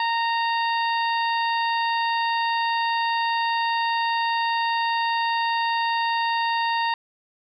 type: harmonic tone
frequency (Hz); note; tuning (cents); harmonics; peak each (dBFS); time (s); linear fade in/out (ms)
925; A#5; -14; 1 / 2 / 3 / 4 / 5; -22 / -28 / -32 / -34 / -36; 0-6.94; 2
effects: 10-bit

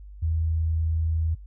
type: tone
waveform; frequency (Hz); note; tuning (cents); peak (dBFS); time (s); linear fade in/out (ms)
sine; 80.8; E2; -34; -22; 0.22-1.35; 10
effects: noise-tail reverb RT60 0.1 s tail -20 dB re dry + added 50 Hz sine -40 dBFS peak until 1.46 s

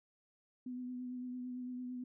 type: tone with vibrato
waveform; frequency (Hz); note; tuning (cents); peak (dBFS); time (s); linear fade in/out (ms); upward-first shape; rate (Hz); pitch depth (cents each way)
sine; 250; B3; +21; -40; 0.66-2.04; 5; triangle; 8.9; 25
effects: none

